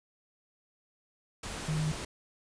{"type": "tone in noise", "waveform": "sine", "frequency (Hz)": 154.6, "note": "D#3", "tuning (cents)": -11, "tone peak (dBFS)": -28, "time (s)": [1.68, 1.92], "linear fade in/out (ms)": 5, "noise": "pink", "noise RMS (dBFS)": -39, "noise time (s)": [1.43, 2.05], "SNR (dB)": 8, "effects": ["resampled to 22050 Hz"]}